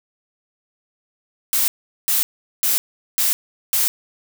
blue noise bursts, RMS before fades -18 dBFS, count 5, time 1.53-3.88 s, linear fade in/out 0 ms, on 150 ms, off 400 ms, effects none

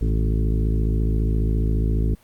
harmonic tone with a mistuned harmonic, 54.6 Hz, A1, 13 cents flat, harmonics 1 / 2 / 3 / 4 / 5 / 6 / 7 / 8, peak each -19 / -25 / -29 / -31 / -33 / -35 / -36 / -37 dBFS, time 0.01-2.15 s, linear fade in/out 5 ms, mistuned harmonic 3, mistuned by -64 cents, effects pink hiss -56 dBFS RMS until 2.23 s + Opus 48 kbps

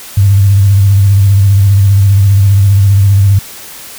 sine tone with vibrato, 99 Hz, G2, 18 cents sharp, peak -3 dBFS, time 0.17-3.39 s, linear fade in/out 5 ms, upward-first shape square, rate 15 Hz, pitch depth 42 cents each way, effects white hiss -29 dBFS RMS until 3.98 s

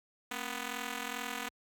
5% pulse ring-modulated tone, 246.9 Hz, B3, in tune, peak -22 dBFS, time 0.31-1.49 s, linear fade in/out 5 ms, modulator 515 Hz, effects high-pass 60 Hz 12 dB/octave

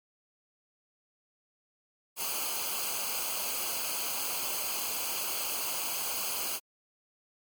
white noise with comb filter, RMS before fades -33 dBFS, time 2.16-6.6 s, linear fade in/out 50 ms, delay 0.54 ms, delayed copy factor -0.75, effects MP3 96 kbps

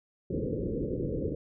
white low-pass noise, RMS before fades -32 dBFS, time 0.3-1.35 s, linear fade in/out 5 ms, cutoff 520 Hz, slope 96 dB/octave, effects none

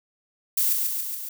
violet noise with echo, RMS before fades -22 dBFS, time 0.57-0.73 s, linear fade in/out 5 ms, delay 140 ms, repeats 4, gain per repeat -3 dB, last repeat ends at 1.29 s, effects none

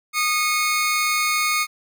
sawtooth tone pair together, 1232.9 / 2178 Hz, D#6 / C#7, -16 / -31 cents, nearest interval minor seventh, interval 985 cents, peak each -18 dBFS, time 0.13-1.67 s, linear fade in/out 50 ms, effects none

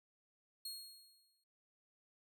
sawtooth tone with exponential decay, 4285 Hz, C8, 40 cents sharp, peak -39 dBFS, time 0.65-1.44 s, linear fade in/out 5 ms, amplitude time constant 170 ms, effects none

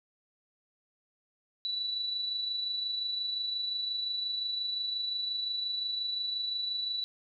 sine tone with amplitude modulation, 3951 Hz, B7, in tune, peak -29 dBFS, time 1.65-7.04 s, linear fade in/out 0 ms, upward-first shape sine, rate 25.7 Hz, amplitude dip 40%, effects none

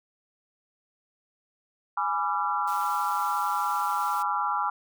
sine chord, G# diminished seventh, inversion none, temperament equal with one note detuned, 830.6 / 987.8 / 1174.7 / 1364.2 Hz, G#5 / B5 / D6 / F6, 0 / 0 / 0 / -41 cents, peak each -30 dBFS, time 1.97-4.7 s, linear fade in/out 5 ms
white high-pass noise, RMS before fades -44 dBFS, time 2.67-4.23 s, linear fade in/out 10 ms, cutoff 1300 Hz, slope 12 dB/octave
effects none

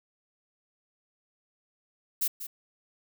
violet noise with echo, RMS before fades -27 dBFS, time 2.21-2.28 s, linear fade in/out 10 ms, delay 190 ms, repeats 1, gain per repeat -11 dB, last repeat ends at 2.47 s, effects none

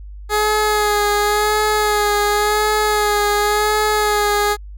15% pulse tone with vibrato, 419.2 Hz, G#4, 16 cents sharp, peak -8 dBFS, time 0.29-4.57 s, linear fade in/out 50 ms, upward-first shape sine, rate 0.92 Hz, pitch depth 27 cents each way, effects added 50 Hz sine -31 dBFS peak until 4.77 s

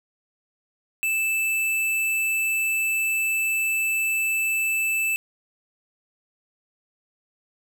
square tone, 2637 Hz, E7, in tune, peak -22 dBFS, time 1.03-5.16 s, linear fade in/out 0 ms, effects none

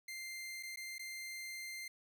sawtooth tone with dropouts, 2093 Hz, C7, in tune, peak -40 dBFS, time 0.08-1.88 s, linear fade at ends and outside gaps 5 ms, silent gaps 0.628-0.632 / 0.76-0.771 / 0.983-0.993 s, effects none

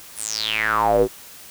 square tone with band-pass filter sweep, 54.5 Hz, A1, 16 cents flat, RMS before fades -20 dBFS, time 0.15-1.08 s, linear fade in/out 50 ms, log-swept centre 11000 to 370 Hz, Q 8.4, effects white hiss -42 dBFS RMS until 1.5 s

